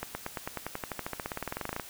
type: accelerating click train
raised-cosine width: 0.5 ms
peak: -18 dBFS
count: 27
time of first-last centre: 0.03-1.798 s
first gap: 120 ms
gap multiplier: 0.95
effects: white hiss -47 dBFS RMS until 1.89 s